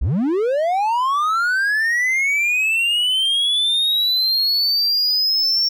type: linear sweep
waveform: triangle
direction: up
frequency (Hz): 42.94 to 5500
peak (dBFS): -14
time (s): 0.01-5.69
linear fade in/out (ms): 10
effects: none